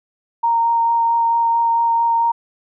sine tone with vibrato, 927 Hz, A#5, 10 cents flat, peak -13 dBFS, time 0.43-2.32 s, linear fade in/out 10 ms, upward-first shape sine, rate 4.5 Hz, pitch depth 9 cents each way, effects none

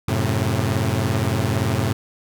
sawtooth chord, F# diminished, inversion none, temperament equal with one note detuned, 92.5 / 110 / 133.41 Hz, F#2 / A2 / C3, 0 / 0 / +34 cents, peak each -20 / -18 / -20 dBFS, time 0.08-1.93 s, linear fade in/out 5 ms, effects none

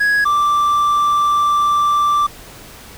triangle tone pair in turn, 1666 / 1174 Hz, G#6 / D6, +5 / -1 cents, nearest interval tritone, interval 606 cents, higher first, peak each -10 dBFS, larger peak neither, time 0-0.25 / 0.25-2.27 s, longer second, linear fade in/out 10 ms, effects pink hiss -38 dBFS RMS until 2.97 s

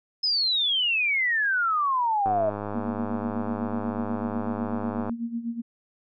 sine exponential sweep, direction down, 5160 to 622.3 Hz, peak -21 dBFS, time 0.23-2.5 s, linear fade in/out 10 ms
click train, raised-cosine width 1 ms, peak -18 dBFS, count 293, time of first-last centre 2.26-5.095 s, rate 103 Hz
sine tone with tremolo, 233.1 Hz, A#3, in tune, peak -25 dBFS, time 2.74-5.62 s, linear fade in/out 20 ms, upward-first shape sine, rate 8.1 Hz, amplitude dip 75%
effects none

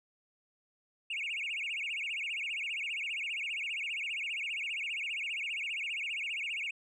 sine tone with vibrato, 2489 Hz, D#7, in tune, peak -32 dBFS, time 1.1-6.71 s, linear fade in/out 5 ms, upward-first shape sine, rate 15 Hz, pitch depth 240 cents each way, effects tanh soft clip ceiling -31 dBFS

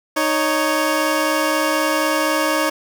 15% pulse tone pair together, 309.5 / 555 Hz, D#4 / C#5, -9 / +2 cents, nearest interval minor seventh, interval 1011 cents, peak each -13 dBFS, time 0.16-2.7 s, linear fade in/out 10 ms, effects none

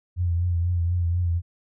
sine tone with vibrato, 86.9 Hz, F2, 8 cents flat, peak -20 dBFS, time 0.16-1.42 s, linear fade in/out 50 ms, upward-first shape triangle, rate 4.1 Hz, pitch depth 56 cents each way, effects none

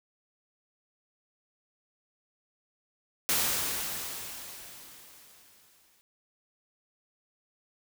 white noise with exponential decay, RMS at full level -26 dBFS, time 3.29-6.01 s, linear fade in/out 0 ms, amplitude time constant 590 ms, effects none

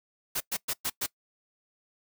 white noise bursts, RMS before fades -30 dBFS, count 5, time 0.35-1.065 s, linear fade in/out 10 ms, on 55 ms, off 110 ms, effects noise-tail reverb RT60 0.1 s tail -22 dB re dry

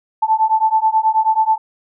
sine beating tone pair, 874 / 883.3 Hz, A5 / A5, -12 / +6 cents, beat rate 9.3 Hz, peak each -15 dBFS, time 0.22-1.58 s, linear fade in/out 10 ms, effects none

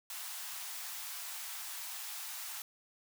white high-pass noise, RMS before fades -43 dBFS, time 0.1-2.62 s, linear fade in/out 2 ms, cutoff 700 Hz, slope 48 dB/octave, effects none

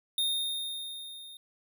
square tone with level ramp, 3678 Hz, A#7, 24 cents flat, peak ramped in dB -26 to -46 dBFS, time 0.18-1.37 s, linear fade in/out 2 ms, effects none

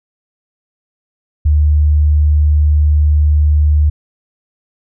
sine tone, 75 Hz, D2, 37 cents sharp, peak -7 dBFS, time 1.45-3.9 s, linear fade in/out 10 ms, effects none

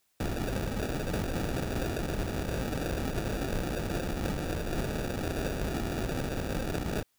pink noise with sample-and-hold, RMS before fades -32 dBFS, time 0.2-7.03 s, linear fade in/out 5 ms, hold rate 1050 Hz, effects white hiss -73 dBFS RMS until 7.18 s

